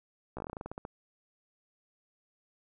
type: slowing click train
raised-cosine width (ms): 1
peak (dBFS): -25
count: 14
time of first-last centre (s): 0.37-0.851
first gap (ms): 15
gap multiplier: 1.14
effects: none